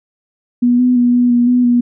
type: tone with pitch steps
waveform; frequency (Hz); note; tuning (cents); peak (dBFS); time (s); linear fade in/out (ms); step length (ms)
sine; 243.3 / 249.5 / 243.1 / 244.7 / 240.8 / 247.3 / 241.8; B3 / B3 / B3 / B3 / B3 / B3 / B3; -26 / +18 / -27 / -16 / -44 / +3 / -36; -8; 0.62-1.81; 10; 170
effects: none